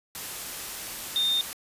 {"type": "tone in noise", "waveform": "sine", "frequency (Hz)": 3640, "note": "A#7", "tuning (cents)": -42, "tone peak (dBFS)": -22, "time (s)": [1.16, 1.41], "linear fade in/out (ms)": 0, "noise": "white", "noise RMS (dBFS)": -36, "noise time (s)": [0.15, 1.53], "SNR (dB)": 11, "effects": ["resampled to 32000 Hz"]}